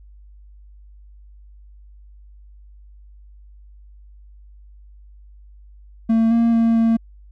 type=tone with pitch steps; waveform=triangle; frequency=225.7 / 231.6 / 228.7 / 227.3 Hz; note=A3 / A#3 / A#3 / A#3; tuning=+44 / -11 / -33 / -43 cents; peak=-11 dBFS; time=6.09-6.97 s; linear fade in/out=10 ms; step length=220 ms; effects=added 50 Hz sine -42 dBFS peak until 7.31 s